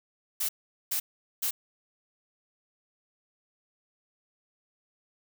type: noise bursts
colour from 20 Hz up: blue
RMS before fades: -29 dBFS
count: 3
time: 0.4-1.51 s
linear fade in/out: 10 ms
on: 90 ms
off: 420 ms
effects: none